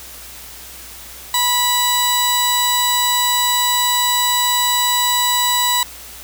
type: tone pair together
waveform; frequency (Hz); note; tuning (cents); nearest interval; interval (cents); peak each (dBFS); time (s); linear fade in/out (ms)
sawtooth; 980 / 3920; B5 / B7; -14 / -14; 2 octaves; 2400; -13; 1.34-5.83; 2
effects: added 60 Hz sine -44 dBFS peak until 6.23 s + white hiss -36 dBFS RMS until 6.23 s